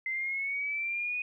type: linear sweep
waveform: sine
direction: up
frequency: 2061 to 2489 Hz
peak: -30 dBFS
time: 0.06-1.22 s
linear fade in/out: 2 ms
effects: 12-bit